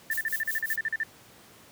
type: tone bursts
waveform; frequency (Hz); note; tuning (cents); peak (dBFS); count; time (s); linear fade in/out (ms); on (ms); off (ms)
sine; 1783; A6; +22; -25; 13; 0.1-1.034; 2; 34; 41
type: noise with tremolo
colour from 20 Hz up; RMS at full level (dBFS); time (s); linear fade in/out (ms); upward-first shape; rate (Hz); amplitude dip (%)
violet; -32; 0.11-0.76; 2; triangle; 5.3; 100
effects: pink hiss -53 dBFS RMS until 1.71 s + high-pass 100 Hz 12 dB/octave